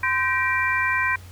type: tone cluster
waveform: sine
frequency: 1028 / 1556 / 1905 / 2358 Hz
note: C6 / G6 / A#6 / D7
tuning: -31 / -13 / +37 / +6 cents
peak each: -25 dBFS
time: 0.03-1.16 s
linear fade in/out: 5 ms
effects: added 90 Hz sine -40 dBFS peak until 1.31 s + pink hiss -49 dBFS RMS until 1.31 s